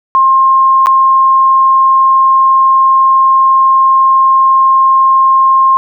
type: tone with dropouts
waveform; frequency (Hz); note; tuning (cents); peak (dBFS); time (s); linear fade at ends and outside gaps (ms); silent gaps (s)
sine; 1063; C6; +27; -4; 0.15-5.77; 0; 0.86-0.869
effects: none